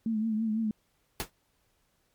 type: tone with vibrato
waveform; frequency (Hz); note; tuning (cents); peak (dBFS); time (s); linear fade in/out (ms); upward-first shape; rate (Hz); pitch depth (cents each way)
sine; 220; A3; 0; -26; 0.06-0.71; 2; triangle; 6; 66
type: noise with exponential decay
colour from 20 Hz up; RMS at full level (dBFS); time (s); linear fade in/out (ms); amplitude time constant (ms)
pink; -27; 1.2-1.3; 0; 20
effects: pink hiss -72 dBFS RMS until 2.14 s + MP3 96 kbps